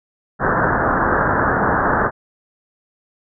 white low-pass noise, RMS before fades -17 dBFS, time 0.39-2.11 s, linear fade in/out 50 ms, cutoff 1700 Hz, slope 96 dB/octave, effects none

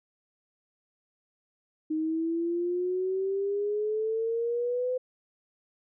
sine exponential sweep, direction up, 310 to 510 Hz, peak -26 dBFS, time 1.9-4.98 s, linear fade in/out 10 ms, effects none

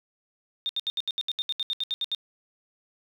sine tone bursts, 3646 Hz, A#7, 39 cents flat, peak -25 dBFS, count 15, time 0.66-2.148 s, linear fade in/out 0 ms, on 32 ms, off 72 ms, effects 9-bit

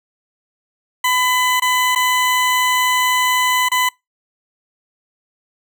20% pulse tone with dropouts, 1004 Hz, B5, 28 cents sharp, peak -9 dBFS, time 1.04-3.89 s, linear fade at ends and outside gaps 5 ms, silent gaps 1.599-1.62 / 1.951-1.958 / 3.687-3.716 s, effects noise-tail reverb RT60 0.2 s tail -25 dB re dry

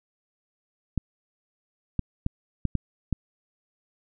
clicks, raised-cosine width 5 ms, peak -12 dBFS, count 6, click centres 0.977 / 1.993 / 2.264 / 2.653 / 2.753 / 3.127 s, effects none

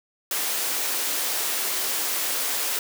white high-pass noise, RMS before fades -26 dBFS, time 0.31-2.79 s, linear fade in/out 2 ms, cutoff 280 Hz, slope 24 dB/octave, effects none

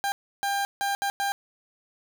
30% pulse tone bursts at uneven times, 798 Hz, G5, 31 cents sharp, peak -22 dBFS, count 5, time 0.04-0.12 / 0.43-0.65 / 0.81-0.95 / 1.02-1.1 / 1.2-1.32 s, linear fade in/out 0 ms, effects none

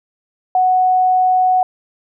sine tone, 740 Hz, F#5, in tune, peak -10 dBFS, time 0.55-1.63 s, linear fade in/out 2 ms, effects none

